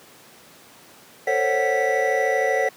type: tone cluster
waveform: triangle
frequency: 447.7 / 526 / 559 / 744 / 1965 Hz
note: A4 / C5 / C#5 / F#5 / B6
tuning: +30 / +9 / +14 / +9 / -9 cents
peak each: -23 dBFS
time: 1.27-2.69 s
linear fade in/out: 5 ms
effects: pink hiss -48 dBFS RMS until 2.76 s + high-pass 200 Hz 12 dB/octave